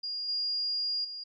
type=tone with level steps; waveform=sine; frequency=4835 Hz; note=D8; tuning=50 cents sharp; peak=-32 / -28 / -37 dBFS; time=0.03-1.24 s; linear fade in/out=10 ms; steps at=0.28 / 1.04 s; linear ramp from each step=10 ms; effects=MP3 32 kbps